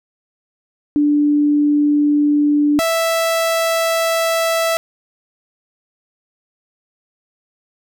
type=tone pair in turn; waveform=sine / sawtooth; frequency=293.7 / 659.3 Hz; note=D4 / E5; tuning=0 / 0 cents; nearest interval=octave + major second; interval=1400 cents; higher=second; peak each=-11 dBFS; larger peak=neither; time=0.96-2.79 / 2.79-4.77 s; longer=second; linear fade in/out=0 ms; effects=none